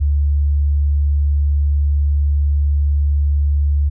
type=tone; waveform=sine; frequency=72.2 Hz; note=D2; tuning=29 cents flat; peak=-12 dBFS; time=0-3.9 s; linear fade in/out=20 ms; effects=none